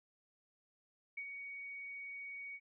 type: tone with ADSR envelope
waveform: sine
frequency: 2242 Hz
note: C#7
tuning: 19 cents sharp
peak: -39 dBFS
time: 1.17-2.6 s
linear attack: 8 ms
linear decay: 65 ms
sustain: -5 dB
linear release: 50 ms
effects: none